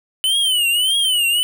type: tone with vibrato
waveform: square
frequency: 3004 Hz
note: F#7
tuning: 26 cents sharp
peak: -15 dBFS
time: 0.24-1.43 s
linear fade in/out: 0 ms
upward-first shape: triangle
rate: 1.7 Hz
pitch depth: 170 cents each way
effects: none